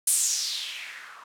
violet noise with low-pass filter sweep, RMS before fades -29 dBFS, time 0.07-1.24 s, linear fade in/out 5 ms, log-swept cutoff 9900 to 1100 Hz, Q 3.7, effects none

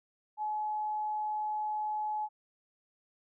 sine tone, 851 Hz, G#5, 42 cents sharp, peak -31 dBFS, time 0.37-2.29 s, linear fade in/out 50 ms, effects none

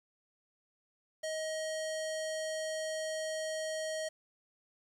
square tone with low-pass filter, 630 Hz, D#5, 21 cents sharp, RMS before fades -37 dBFS, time 1.23-4.09 s, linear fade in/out 10 ms, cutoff 7900 Hz, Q 1.8, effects 10-bit

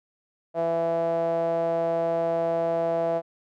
sawtooth tone with band-pass filter, 166.6 Hz, E3, 19 cents sharp, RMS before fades -25 dBFS, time 0.54-3.22 s, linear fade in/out 50 ms, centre 620 Hz, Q 8.5, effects none

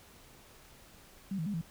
sine tone with pitch steps, 194.5 / 160.1 / 205.7 / 164.3 Hz, G3 / D#3 / G#3 / E3, -13 / +50 / -16 / -5 cents, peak -32 dBFS, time 1.31-1.614 s, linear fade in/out 5 ms, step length 76 ms, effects pink hiss -57 dBFS RMS until 1.7 s

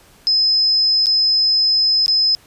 sine tone with dropouts, 5100 Hz, D#8, 42 cents sharp, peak -12 dBFS, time 0.27-2.35 s, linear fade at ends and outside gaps 0 ms, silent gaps 1.059-1.068 / 2.061-2.081 s, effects pink hiss -49 dBFS RMS until 2.46 s + resampled to 32000 Hz

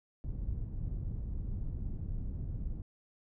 pink low-pass noise, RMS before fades -37 dBFS, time 0.24-2.82 s, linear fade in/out 2 ms, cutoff 130 Hz, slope 12 dB/octave, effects none

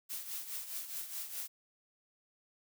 blue noise with tremolo, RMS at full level -39 dBFS, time 0.09-1.48 s, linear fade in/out 20 ms, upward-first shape triangle, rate 4.8 Hz, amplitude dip 70%, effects none

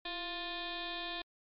sine tone with frequency modulation, 2116 Hz, C7, 19 cents sharp, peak -37 dBFS, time 0.05-1.22 s, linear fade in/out 5 ms, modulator 356 Hz, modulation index 5.4, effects MP3 48 kbps

